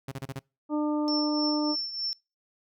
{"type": "tone bursts", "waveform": "sawtooth", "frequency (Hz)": 135.1, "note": "C#3", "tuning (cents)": -44, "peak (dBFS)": -29, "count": 5, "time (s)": [0.08, 0.392], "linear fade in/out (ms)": 5, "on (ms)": 36, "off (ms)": 33}
{"type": "harmonic tone", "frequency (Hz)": 299.9, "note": "D4", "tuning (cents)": 36, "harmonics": [1, 2, 3, 4], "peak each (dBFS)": [-25, -34, -36, -40], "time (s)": [0.69, 1.76], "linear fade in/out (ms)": 50}
{"type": "tone with tremolo", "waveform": "sine", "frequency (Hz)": 5390, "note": "E8", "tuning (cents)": 38, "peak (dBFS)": -27, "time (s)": [1.08, 2.13], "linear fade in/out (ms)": 0, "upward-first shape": "triangle", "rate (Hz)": 3.3, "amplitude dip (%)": 70}
{"effects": ["noise-tail reverb RT60 0.3 s tail -26 dB re dry"]}